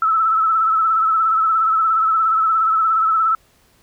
sine tone with vibrato, 1310 Hz, E6, 11 cents flat, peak -13 dBFS, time 0.02-3.35 s, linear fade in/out 2 ms, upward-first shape sine, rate 17 Hz, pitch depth 43 cents each way, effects pink hiss -56 dBFS RMS until 3.82 s

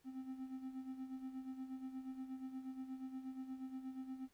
triangle tone with tremolo, 261.6 Hz, C4, in tune, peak -40 dBFS, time 0.04-4.29 s, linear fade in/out 50 ms, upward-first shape sine, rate 8.4 Hz, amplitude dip 65%, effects pink hiss -75 dBFS RMS until 4.33 s

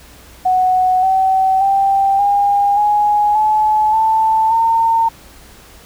sine tone with pitch steps, 740 / 762.1 / 784.9 / 808.4 / 832.5 / 857.4 / 883.1 / 909.5 Hz, F#5 / G5 / G5 / G#5 / G#5 / A5 / A5 / A#5, 0 / -49 / +2 / -47 / +4 / -45 / +6 / -43 cents, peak -10 dBFS, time 0.45-5.09 s, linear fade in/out 10 ms, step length 580 ms, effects added 60 Hz sine -45 dBFS peak until 5.85 s + pink hiss -42 dBFS RMS until 5.85 s

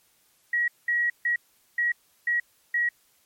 sine tone bursts at uneven times, 1910 Hz, A#6, 42 cents sharp, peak -21 dBFS, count 6, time 0.53-0.68 / 0.88-1.1 / 1.25-1.36 / 1.78-1.92 / 2.27-2.4 / 2.74-2.89 s, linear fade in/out 5 ms, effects white hiss -64 dBFS RMS until 3.25 s + MP3 64 kbps

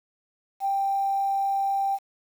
sine tone with quantisation, 787 Hz, G5, 7 cents sharp, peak -22 dBFS, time 0.6-1.99 s, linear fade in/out 50 ms, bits 8, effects none

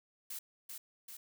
blue noise with echo, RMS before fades -43 dBFS, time 0.3-0.39 s, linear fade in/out 5 ms, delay 390 ms, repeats 2, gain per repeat -3 dB, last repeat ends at 1.17 s, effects none

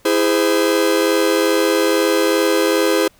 45% pulse chord, E augmented, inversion none, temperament just, 329.6 / 412 / 515 Hz, E4 / G#4 / B#4, 0 / -14 / -28 cents, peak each -18 dBFS, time 0.05-3.08 s, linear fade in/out 5 ms, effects pink hiss -53 dBFS RMS until 3.19 s

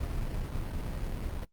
brown noise with sample-and-hold, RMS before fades -34 dBFS, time 0-1.45 s, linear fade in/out 5 ms, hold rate 2450 Hz, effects noise-tail reverb RT60 0.1 s tail -17 dB re dry + Opus 32 kbps

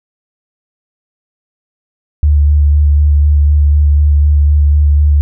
sine tone with vibrato, 73.42 Hz, D2, in tune, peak -5 dBFS, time 2.23-5.21 s, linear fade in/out 0 ms, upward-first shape square, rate 4 Hz, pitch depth 15 cents each way, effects none

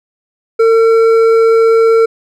sine tone with hard clipping, 452.6 Hz, A4, 49 cents sharp, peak -7 dBFS, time 0.59-2.06 s, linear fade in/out 10 ms, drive 7 dB, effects none

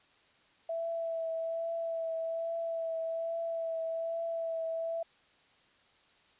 sine tone with vibrato, 660 Hz, E5, 2 cents sharp, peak -32 dBFS, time 0.69-5.03 s, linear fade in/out 5 ms, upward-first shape triangle, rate 1.2 Hz, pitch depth 21 cents each way, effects white hiss -65 dBFS RMS until 6.39 s + resampled to 8000 Hz

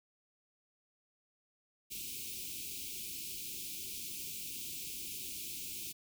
white band-stop noise, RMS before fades -43 dBFS, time 1.9-5.93 s, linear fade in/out 20 ms, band 410 to 2300 Hz, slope 96 dB/octave, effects none

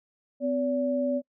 sine tone pair together, 255.1 / 572.7 Hz, C4 / D5, -44 / -44 cents, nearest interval octave + major second, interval 1400 cents, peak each -27 / -26 dBFS, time 0.4-1.22 s, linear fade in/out 50 ms, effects noise-tail reverb RT60 0.1 s tail -24 dB re dry

